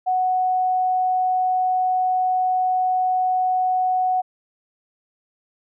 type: tone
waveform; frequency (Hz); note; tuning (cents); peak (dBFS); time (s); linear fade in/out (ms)
sine; 740; F#5; 0; -17; 0.06-4.22; 20
effects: none

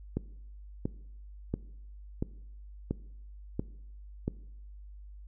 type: click train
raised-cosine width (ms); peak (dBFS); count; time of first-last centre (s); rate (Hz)
3; -17; 7; 0.17-4.28; 1.46
effects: noise-tail reverb RT60 0.8 s tail -20 dB re dry + added 50 Hz sine -45 dBFS peak until 5.27 s

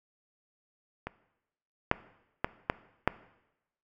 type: clicks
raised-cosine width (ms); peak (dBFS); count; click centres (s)
0.5; -20 / -7 / -11 / -10 / -7; 5; 1.07 / 1.914 / 2.445 / 2.699 / 3.076
effects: noise-tail reverb RT60 0.9 s tail -18 dB re dry

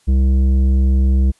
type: tone with tanh clipping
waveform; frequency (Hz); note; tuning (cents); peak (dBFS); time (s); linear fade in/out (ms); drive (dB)
triangle; 65.9; C2; +13; -12; 0.07-1.32; 20; 14
effects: white hiss -57 dBFS RMS until 1.39 s + resampled to 24000 Hz

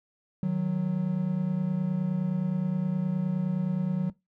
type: tone pair together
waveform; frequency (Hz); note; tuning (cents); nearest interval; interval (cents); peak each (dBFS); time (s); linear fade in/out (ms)
triangle; 155.39 / 185; D#3 / F#3; -2 / 0; minor third; 302; -28 / -24; 0.43-4.1; 2
effects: noise-tail reverb RT60 0.2 s tail -20 dB re dry

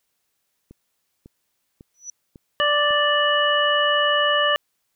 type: click train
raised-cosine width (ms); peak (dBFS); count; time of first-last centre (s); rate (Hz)
3; -30; 5; 0.71-2.908; 1.82
type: tone with exponential growth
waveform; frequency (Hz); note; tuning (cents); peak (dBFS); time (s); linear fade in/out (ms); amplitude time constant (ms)
sine; 5920; F#8; 0; -28; 1.94-2.1; 2; 34
type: harmonic tone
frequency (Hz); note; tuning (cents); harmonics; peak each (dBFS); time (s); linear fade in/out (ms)
587.3; D5; 0; 1 / 2 / 3 / 5; -22 / -22 / -22 / -22; 2.6-4.56; 0
effects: white hiss -73 dBFS RMS until 4.95 s

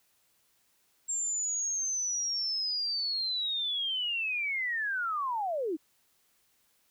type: linear sweep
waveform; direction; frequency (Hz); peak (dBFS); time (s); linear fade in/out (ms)
sine; down; 7459 to 284.6; -29; 1.08-5.77; 20
effects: white hiss -70 dBFS RMS until 6.9 s

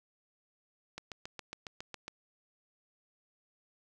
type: click train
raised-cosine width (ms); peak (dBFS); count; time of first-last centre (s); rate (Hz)
0.2; -24; 9; 0.98-2.08; 7.27
effects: none

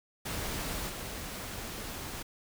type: noise with level steps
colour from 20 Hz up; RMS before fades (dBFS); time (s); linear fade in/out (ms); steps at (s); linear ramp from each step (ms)
pink; -36 / -40; 0.25-2.23; 10; 0.89; 10
effects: none

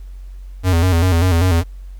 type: tone with vibrato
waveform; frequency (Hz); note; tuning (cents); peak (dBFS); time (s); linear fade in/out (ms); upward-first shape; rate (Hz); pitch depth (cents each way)
square; 87.8; F2; +10; -12; 0.63-1.64; 50; square; 5.1; 85
effects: added 46 Hz sine -30 dBFS peak until 1.99 s + pink hiss -57 dBFS RMS until 1.99 s

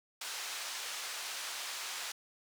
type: band-pass noise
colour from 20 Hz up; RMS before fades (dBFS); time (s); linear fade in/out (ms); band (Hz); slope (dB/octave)
white; -41; 0.21-2.12; 5; 760 to 6500; 12
effects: none

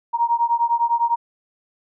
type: beating tone pair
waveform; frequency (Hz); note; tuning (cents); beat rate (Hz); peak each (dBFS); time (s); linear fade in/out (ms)
sine; 934 / 943.9; A#5 / A#5; +3 / +21; 9.9; -19 / -20; 0.13-1.16; 20
effects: none

